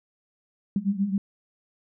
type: tone cluster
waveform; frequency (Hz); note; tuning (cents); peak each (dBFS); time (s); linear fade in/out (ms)
sine; 190.2 / 198.2 / 205.4; F#3 / G3 / G#3; +48 / +19 / -19; -30 / -26 / -28; 0.76-1.18; 2
effects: none